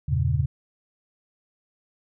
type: chord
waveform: sine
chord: E diminished seventh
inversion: none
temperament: equal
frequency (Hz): 82.41 / 98 / 116.54 / 138.59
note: E2 / G2 / Bb2 / Db3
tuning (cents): 0 / 0 / 0 / 0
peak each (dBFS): -25 / -28 / -26 / -24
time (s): 0.08-0.46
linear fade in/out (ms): 10
effects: none

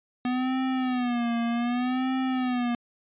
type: tone with vibrato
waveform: square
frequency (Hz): 246.9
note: B3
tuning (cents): 0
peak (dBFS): -25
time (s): 0.25-2.75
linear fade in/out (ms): 2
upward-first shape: sine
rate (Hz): 0.65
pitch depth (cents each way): 98
effects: resampled to 8000 Hz

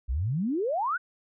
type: exponential sweep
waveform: sine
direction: up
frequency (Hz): 55 to 1568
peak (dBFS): -25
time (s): 0.08-0.98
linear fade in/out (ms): 20
effects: none

